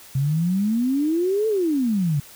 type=exponential two-way sweep; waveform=sine; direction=up then down; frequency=130.81 to 448.4 to 136.9 Hz; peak=-18 dBFS; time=0.15-2.2 s; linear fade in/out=5 ms; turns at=1.48 s; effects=white hiss -45 dBFS RMS until 2.35 s